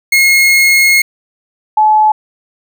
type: tone pair in turn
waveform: 40% pulse / sine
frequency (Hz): 2159 / 858.7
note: C#7 / A5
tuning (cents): -46 / -42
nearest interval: octave + major third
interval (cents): 1596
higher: first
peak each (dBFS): -5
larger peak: neither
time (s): 0.12-1.02 / 1.77-2.12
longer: first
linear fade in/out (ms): 5
effects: none